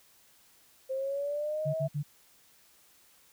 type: linear sweep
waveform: sine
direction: up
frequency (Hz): 523.3 to 656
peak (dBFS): -30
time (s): 0.89-1.88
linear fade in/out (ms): 20
type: tone bursts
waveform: sine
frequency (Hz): 146.4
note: D3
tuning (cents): -5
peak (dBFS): -29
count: 3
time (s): 1.65-2.032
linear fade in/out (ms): 20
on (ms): 90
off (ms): 56
effects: white hiss -62 dBFS RMS until 3.32 s